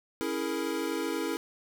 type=chord; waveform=square; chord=A# half-diminished seventh; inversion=first; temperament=equal with one note detuned; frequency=277.2 / 329.6 / 418.2 / 466.2 Hz; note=C#4 / E4 / G#4 / A#4; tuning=0 / 0 / +12 / 0 cents; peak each=-37 / -34 / -37 / -37 dBFS; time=0.21-1.37 s; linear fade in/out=0 ms; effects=none